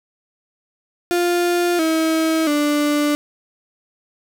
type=tone with pitch steps; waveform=35% pulse; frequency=350 / 321 / 294.3 Hz; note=F4 / E4 / D4; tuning=+4 / -46 / +4 cents; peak=-14 dBFS; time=1.11-3.15 s; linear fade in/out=0 ms; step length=680 ms; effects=none